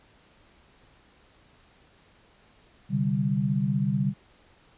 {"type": "chord", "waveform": "sine", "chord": "C suspended second", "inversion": "none", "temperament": "equal", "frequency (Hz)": [130.81, 146.83, 196], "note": ["C3", "D3", "G3"], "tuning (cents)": [0, 0, 0], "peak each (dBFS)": [-28, -27, -26], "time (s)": [2.89, 4.14], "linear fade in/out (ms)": 50, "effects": ["pink hiss -59 dBFS RMS until 4.77 s", "resampled to 8000 Hz"]}